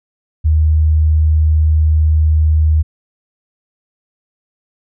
sine tone, 77.78 Hz, D#2, in tune, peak -8 dBFS, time 0.44-2.83 s, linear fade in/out 20 ms, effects none

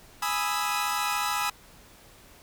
sawtooth chord, E major seventh, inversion first, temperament equal, 830.6 / 987.8 / 1244.5 / 1318.5 Hz, G#5 / B5 / D#6 / E6, 0 / 0 / 0 / 0 cents, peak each -28 dBFS, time 0.22-1.5 s, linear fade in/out 5 ms, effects pink hiss -53 dBFS RMS until 2.42 s

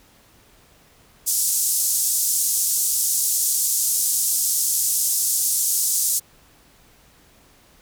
pink band-pass noise, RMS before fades -21 dBFS, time 1.26-6.2 s, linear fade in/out 20 ms, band 6400 to 14000 Hz, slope 24 dB/octave, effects pink hiss -54 dBFS RMS until 7.81 s

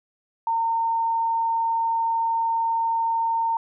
sine tone, 913 Hz, A#5, 36 cents flat, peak -20 dBFS, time 0.47-3.57 s, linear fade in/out 2 ms, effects none

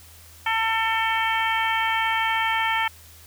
harmonic tone with a mistuned harmonic, 447.9 Hz, A4, 31 cents sharp, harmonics 2 / 3 / 4 / 5 / 6 / 7, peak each -24 / -29 / -27 / -27 / -34 / -31 dBFS, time 0.46-2.88 s, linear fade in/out 5 ms, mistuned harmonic 6, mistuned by -17 cents, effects added 81 Hz sine -49 dBFS peak until 3.26 s + white hiss -49 dBFS RMS until 3.26 s

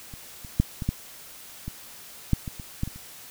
clicks, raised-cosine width 5 ms, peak -28 / -28 / -6 / -18 / -11 / -20 / -7 / -20 / -25 / -13 / -22 / -30 dBFS, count 12, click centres 0.138 / 0.448 / 0.6 / 0.822 / 0.89 / 1.68 / 2.333 / 2.478 / 2.598 / 2.834 / 2.876 / 2.96 s, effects white hiss -45 dBFS RMS until 3.3 s

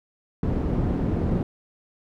white low-pass noise, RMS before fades -24 dBFS, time 0.43-1.43 s, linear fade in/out 2 ms, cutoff 240 Hz, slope 12 dB/octave, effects none

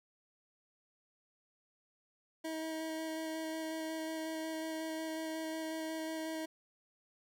25% pulse tone with vibrato, 319 Hz, D#4, 43 cents sharp, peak -34 dBFS, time 2.44-6.46 s, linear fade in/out 10 ms, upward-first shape square, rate 5.5 Hz, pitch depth 9 cents each way, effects none

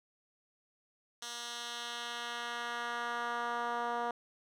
10% pulse tone with band-pass filter sweep, 238 Hz, A#3, 36 cents sharp, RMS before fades -38 dBFS, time 1.22-4.11 s, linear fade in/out 2 ms, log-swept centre 5200 to 800 Hz, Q 1.1, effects none

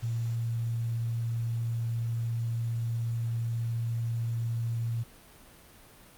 sine tone with quantisation, 116.1 Hz, A#2, 7 cents flat, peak -28 dBFS, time 0.02-5.04 s, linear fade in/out 20 ms, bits 9, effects pink hiss -54 dBFS RMS until 6.17 s + Opus 48 kbps

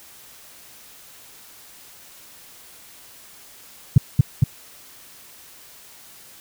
sine tone with echo, 130.81 Hz, C3, in tune, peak -4 dBFS, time 3.96-3.98 s, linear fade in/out 5 ms, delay 230 ms, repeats 2, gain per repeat -2 dB, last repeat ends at 4.44 s, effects tanh soft clip ceiling 0 dBFS + white hiss -46 dBFS RMS until 6.4 s

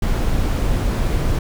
brown noise, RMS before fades -18 dBFS, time 0.02-1.39 s, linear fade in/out 5 ms, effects none

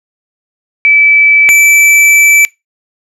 sine / square tone pair in turn, 2307 / 2318 Hz, D7 / D7, -31 / -23 cents, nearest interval unison, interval 8 cents, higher second, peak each -3 dBFS, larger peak neither, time 0.85-1.49 / 1.49-2.45 s, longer second, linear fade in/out 0 ms, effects noise-tail reverb RT60 0.2 s tail -23 dB re dry + low-pass 12000 Hz 12 dB/octave

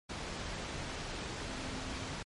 sine tone in noise, 261.6 Hz, C4, in tune, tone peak -47 dBFS, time 1.48-2.13 s, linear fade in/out 10 ms, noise pink, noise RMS -40 dBFS, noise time 0.09-2.23 s, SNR -10 dB, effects low-pass 6000 Hz 12 dB/octave + MP3 48 kbps

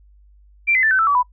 sine tone with pitch steps, 2357 / 2040 / 1765.8 / 1528.3 / 1322.8 / 1145 / 991 Hz, D7 / C7 / A6 / G6 / E6 / D6 / B5, +6 / -44 / +6 / -44 / +6 / -44 / +6 cents, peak -13 dBFS, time 0.67-1.23 s, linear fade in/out 20 ms, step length 80 ms, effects noise-tail reverb RT60 0.1 s tail -23 dB re dry + added 50 Hz sine -47 dBFS peak until 1.32 s

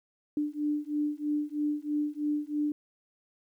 sine beating tone pair, 295.3 / 298.4 Hz, D4 / D4, +10 / +28 cents, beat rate 3.1 Hz, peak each -31 dBFS, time 0.37-2.72 s, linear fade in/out 2 ms, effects 11-bit

